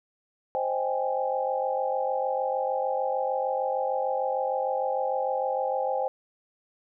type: chord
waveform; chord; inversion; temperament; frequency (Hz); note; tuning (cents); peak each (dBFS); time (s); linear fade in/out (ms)
sine; Ab major seventh; first; equal; 523.3 / 622.3 / 784 / 830.6; C5 / Eb5 / G5 / Ab5; 0 / 0 / 0 / 0; -28 / -34 / -30 / -32; 0.55-6.08; 0
effects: none